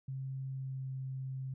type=tone with pitch glide; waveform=sine; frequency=133.4 to 132.17 Hz; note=C3 to C3; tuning=+34 to +18 cents; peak=-37 dBFS; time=0.08-1.54 s; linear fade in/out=5 ms; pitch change=-16 cents; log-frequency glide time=0.48-0.89 s; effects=none